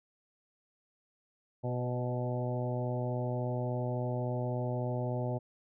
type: harmonic tone with a mistuned harmonic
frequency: 123.47 Hz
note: B2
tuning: in tune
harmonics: 1 / 2 / 3 / 4 / 5 / 6 / 7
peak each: -33 / -40 / -41 / -41 / -39 / -46 / -45 dBFS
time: 1.63-5.39 s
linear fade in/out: 20 ms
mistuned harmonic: 4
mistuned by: +25 cents
effects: none